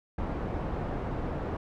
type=low-pass noise; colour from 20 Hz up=pink; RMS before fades=-33 dBFS; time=0.18-1.57 s; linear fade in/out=5 ms; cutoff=960 Hz; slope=12 dB/octave; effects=none